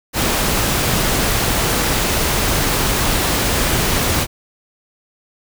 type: noise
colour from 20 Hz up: pink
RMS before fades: -17 dBFS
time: 0.13-4.27 s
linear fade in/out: 50 ms
effects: none